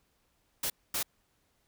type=noise bursts at uneven times; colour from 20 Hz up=white; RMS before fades=-32 dBFS; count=2; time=0.63-0.7 / 0.94-1.03 s; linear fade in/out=5 ms; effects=pink hiss -73 dBFS RMS until 1.67 s